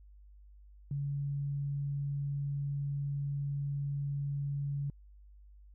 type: tone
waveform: sine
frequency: 141.4 Hz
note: C#3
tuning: 35 cents sharp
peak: -32 dBFS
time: 0.91-4.9 s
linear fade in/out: 2 ms
effects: added 50 Hz sine -53 dBFS peak until 5.74 s